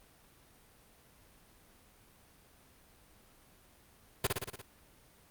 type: noise with echo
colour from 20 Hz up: pink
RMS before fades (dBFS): -29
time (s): 4.24-4.27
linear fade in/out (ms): 5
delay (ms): 58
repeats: 6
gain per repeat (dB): -3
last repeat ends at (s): 4.618
effects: pink hiss -62 dBFS RMS until 5.3 s + Opus 32 kbps